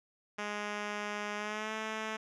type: tone with pitch glide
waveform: 5% pulse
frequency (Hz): 207.7 to 218.5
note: G#3 to A3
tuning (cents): 0 to -12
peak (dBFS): -24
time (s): 0.38-2.17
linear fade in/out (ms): 10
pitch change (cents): +88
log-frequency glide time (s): 1.36-1.73
effects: low-pass 5000 Hz 12 dB/octave